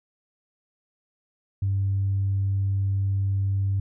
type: tone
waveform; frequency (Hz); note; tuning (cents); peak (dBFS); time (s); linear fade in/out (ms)
sine; 98; G2; 0; -20; 1.62-3.8; 5
effects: tanh soft clip ceiling -17 dBFS